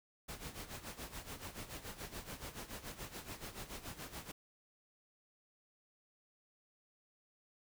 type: noise with tremolo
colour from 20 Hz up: pink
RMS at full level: -45 dBFS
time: 0.28-4.32 s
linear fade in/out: 10 ms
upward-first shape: sine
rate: 7 Hz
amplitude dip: 75%
effects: none